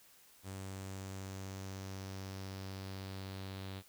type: tone with low-pass filter sweep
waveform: sawtooth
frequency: 96 Hz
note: G2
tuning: 36 cents flat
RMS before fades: -45 dBFS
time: 0.43-3.83 s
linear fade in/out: 50 ms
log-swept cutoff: 8500 to 3900 Hz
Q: 3.1
effects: white hiss -63 dBFS RMS until 3.88 s